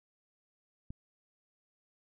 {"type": "click", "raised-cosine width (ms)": 5, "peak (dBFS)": -30, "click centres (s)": 0.905, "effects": []}